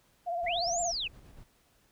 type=tone with vibrato; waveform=sine; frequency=694 Hz; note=F5; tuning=11 cents flat; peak=-30 dBFS; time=0.26-0.92 s; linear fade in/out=20 ms; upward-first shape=sine; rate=17 Hz; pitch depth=56 cents each way
type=noise with tremolo; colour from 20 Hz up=brown; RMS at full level=-50 dBFS; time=0.43-1.44 s; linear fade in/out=5 ms; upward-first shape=square; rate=8.5 Hz; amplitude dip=40%
type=linear two-way sweep; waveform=sine; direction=up then down; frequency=1864.7 to 7459 to 2405 Hz; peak=-31 dBFS; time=0.46-1.08 s; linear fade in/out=10 ms; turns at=0.81 s
effects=pink hiss -67 dBFS RMS until 1.91 s